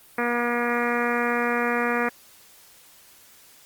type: harmonic tone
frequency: 239.5 Hz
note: A#3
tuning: 47 cents sharp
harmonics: 1 / 2 / 3 / 4 / 5 / 6 / 7 / 8 / 9 / 10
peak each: -28 / -27 / -31 / -33 / -30 / -31 / -31 / -31 / -35 / -35 dBFS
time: 0.18-2.09 s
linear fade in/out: 5 ms
effects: white hiss -52 dBFS RMS until 3.65 s + Opus 32 kbps